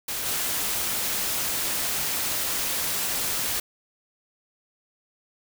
white noise with level steps, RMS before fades -30 / -27 dBFS, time 0.08-3.6 s, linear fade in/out 5 ms, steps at 0.25 s, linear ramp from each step 10 ms, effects none

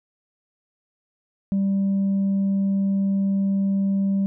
sine tone with tanh clipping, 196 Hz, G3, in tune, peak -19 dBFS, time 1.52-4.26 s, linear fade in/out 0 ms, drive 1 dB, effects none

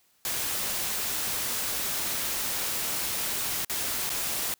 white noise with dropouts, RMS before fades -30 dBFS, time 0.25-4.54 s, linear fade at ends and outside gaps 1 ms, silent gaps 3.648-3.697 / 4.094-4.101 s, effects white hiss -66 dBFS RMS until 4.59 s

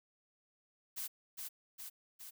blue noise with echo, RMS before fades -41 dBFS, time 0.96-1.08 s, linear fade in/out 20 ms, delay 410 ms, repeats 3, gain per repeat -3 dB, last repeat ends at 2.31 s, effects none

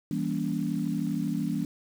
sine chord, E diminished seventh, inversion none, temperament just, 164.81 / 197.78 / 237.3 / 284.8 Hz, E3 / G3 / Bb3 / Db4, 0 / +16 / +31 / +47 cents, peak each -32 dBFS, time 0.11-1.65 s, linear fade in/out 2 ms, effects 8-bit

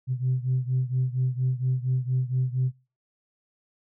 sine beating tone pair, 126.8 / 131.1 Hz, B2 / C3, +46 / +4 cents, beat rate 4.3 Hz, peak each -24 / -26 dBFS, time 0.07-2.72 s, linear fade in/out 50 ms, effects noise-tail reverb RT60 0.3 s tail -22 dB re dry + tanh soft clip ceiling -17 dBFS

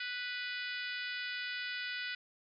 harmonic tone, 493.9 Hz, B4, in tune, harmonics 3 / 4 / 5 / 6 / 7 / 8 / 9 / 10, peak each -41 / -43 / -45 / -47 / -48 / -49 / -50 / -51 dBFS, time 0-2.15 s, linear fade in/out 5 ms, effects none

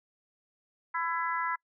harmonic tone, 334 Hz, E4, 23 cents sharp, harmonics 3 / 4 / 5 / 6, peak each -32 / -34 / -36 / -38 dBFS, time 0.94-1.56 s, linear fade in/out 10 ms, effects noise-tail reverb RT60 0.1 s tail -26 dB re dry

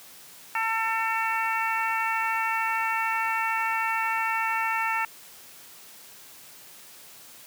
harmonic tone, 448.9 Hz, A4, 35 cents sharp, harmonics 2 / 3 / 4 / 5 / 6, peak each -28 / -30 / -31 / -32 / -33 dBFS, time 0.55-5.05 s, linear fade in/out 2 ms, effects white hiss -48 dBFS RMS until 7.46 s + high-pass 100 Hz 12 dB/octave

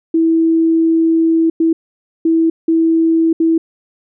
sine tone bursts at uneven times, 326.7 Hz, E4, 15 cents flat, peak -9 dBFS, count 5, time 0.14-1.5 / 1.6-1.73 / 2.25-2.5 / 2.68-3.33 / 3.4-3.58 s, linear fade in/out 5 ms, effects none

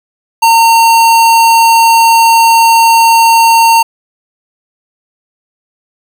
square tone, 914 Hz, A#5, 34 cents flat, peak -4 dBFS, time 0.42-3.83 s, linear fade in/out 10 ms, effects 7-bit

